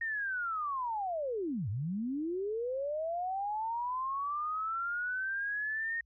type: linear two-way sweep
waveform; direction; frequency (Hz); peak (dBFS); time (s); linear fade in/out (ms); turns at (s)
sine; down then up; 1858 to 92.4 to 1858; -32; 0.01-6.01; 5; 1.69
effects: added 60 Hz sine -66 dBFS peak until 6.05 s